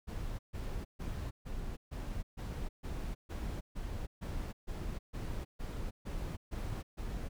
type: noise bursts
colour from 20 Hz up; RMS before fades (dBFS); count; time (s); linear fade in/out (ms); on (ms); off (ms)
brown; -39; 16; 0.07-7.29; 20; 320; 140
effects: none